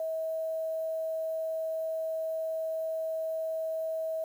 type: tone with quantisation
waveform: sine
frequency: 643 Hz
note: E5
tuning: 43 cents flat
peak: -30 dBFS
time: 0-4.24 s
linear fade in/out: 2 ms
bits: 9
effects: none